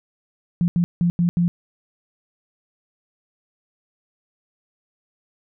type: tone bursts at uneven times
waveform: sine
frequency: 173.2 Hz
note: F3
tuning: 14 cents flat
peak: -15 dBFS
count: 5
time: 0.61-0.68 / 0.76-0.84 / 1.01-1.1 / 1.19-1.29 / 1.37-1.48 s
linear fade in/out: 0 ms
effects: none